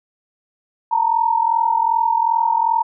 sine tone pair together, 899.4 / 942 Hz, A5 / A#5, +38 / +18 cents, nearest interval minor second, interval 80 cents, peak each -17 dBFS, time 0.91-2.83 s, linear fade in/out 10 ms, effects none

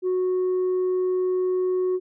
sine tone, 367.8 Hz, F#4, 10 cents flat, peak -18 dBFS, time 0.02-2 s, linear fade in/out 50 ms, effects tanh soft clip ceiling -19 dBFS

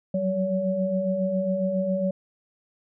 sine tone cluster, 183.1 / 190.4 / 566 Hz, F#3 / F#3 / C#5, -18 / +50 / +36 cents, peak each -32 / -26 / -25 dBFS, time 0.14-2.11 s, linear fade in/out 5 ms, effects none

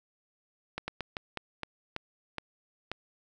slowing click train, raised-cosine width 0.3 ms, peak -18 dBFS, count 9, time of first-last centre 0.78-2.916 s, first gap 100 ms, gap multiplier 1.27, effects none

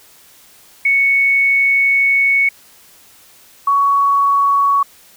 sine tone pair in turn, 2217 / 1120.1 Hz, C#7 / C#6, 0 / +18 cents, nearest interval octave, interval 1182 cents, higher first, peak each -10 dBFS, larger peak neither, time 0.85-2.49 / 3.67-4.83 s, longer first, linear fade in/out 5 ms, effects white hiss -46 dBFS RMS until 5.16 s

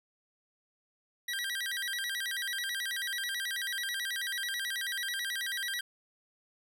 25% pulse tone with vibrato, 1752 Hz, A6, 8 cents flat, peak -29 dBFS, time 1.28-5.81 s, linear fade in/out 5 ms, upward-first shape square, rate 9.2 Hz, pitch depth 170 cents each way, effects none

